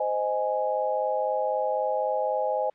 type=chord; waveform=sine; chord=Ab major; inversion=first; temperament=just; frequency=519.1 / 623 / 830.6 Hz; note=C5 / Eb5 / Ab5; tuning=-14 / +2 / 0 cents; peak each=-28 dBFS; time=0-2.7 s; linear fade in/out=5 ms; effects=white hiss -63 dBFS RMS until 2.74 s + low-pass 2000 Hz 12 dB/octave